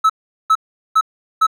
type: tone bursts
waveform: triangle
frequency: 1301 Hz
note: E6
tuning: 23 cents flat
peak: -7 dBFS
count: 4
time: 0.04-1.468 s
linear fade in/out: 10 ms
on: 57 ms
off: 400 ms
effects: none